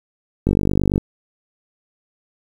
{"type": "click train", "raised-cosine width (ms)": 3, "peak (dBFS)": -4, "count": 26, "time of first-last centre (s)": [0.47, 0.979], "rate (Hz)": 49.1, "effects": ["7-bit"]}